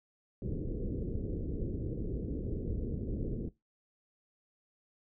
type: low-pass noise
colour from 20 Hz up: pink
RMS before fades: -36 dBFS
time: 0.42-3.49 s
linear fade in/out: 2 ms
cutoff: 470 Hz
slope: 48 dB/octave
effects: noise-tail reverb RT60 0.2 s tail -20 dB re dry